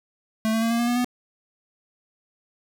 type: tone with pitch steps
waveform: square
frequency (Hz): 220 / 224.2 / 228.5 / 232.9 / 237.4 / 242 / 246.7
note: A3 / A3 / A#3 / A#3 / A#3 / B3 / B3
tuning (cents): 0 / +33 / -34 / -1 / +32 / -35 / -2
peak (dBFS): -21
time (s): 0.45-1.045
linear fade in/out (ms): 0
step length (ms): 85
effects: none